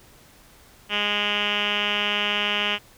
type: tone with low-pass filter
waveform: 5% pulse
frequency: 206.4 Hz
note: G#3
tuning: 10 cents flat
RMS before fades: -24 dBFS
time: 0.89-2.79 s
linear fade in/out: 50 ms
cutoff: 3000 Hz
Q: 7.8
effects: pink hiss -52 dBFS RMS until 2.97 s